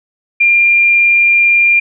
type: tone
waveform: sine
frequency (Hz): 2394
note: D7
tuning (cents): +33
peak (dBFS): -6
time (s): 0.4-1.8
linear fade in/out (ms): 10
effects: none